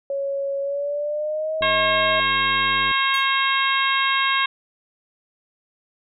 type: tone with pitch glide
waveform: sine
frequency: 554.4 to 633.2 Hz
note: C#5 to D#5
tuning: 0 to +30 cents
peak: -22 dBFS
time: 0.1-2.2 s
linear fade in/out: 2 ms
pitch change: +230 cents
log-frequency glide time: 0.61-1.56 s
type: click train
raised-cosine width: 2 ms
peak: -24 dBFS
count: 131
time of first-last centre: 1.61-2.913 s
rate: 99.8 Hz
type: harmonic tone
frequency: 540 Hz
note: C#5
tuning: 45 cents flat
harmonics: 2 / 3 / 4 / 5 / 6 / 7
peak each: -22 / -24 / -25 / -26 / -27 / -27 dBFS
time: 1.62-4.46 s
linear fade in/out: 5 ms
type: tone with exponential decay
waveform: sawtooth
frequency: 2185 Hz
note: C#7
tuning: 26 cents flat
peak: -24 dBFS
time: 3.14-3.32 s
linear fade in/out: 2 ms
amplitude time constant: 38 ms
effects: none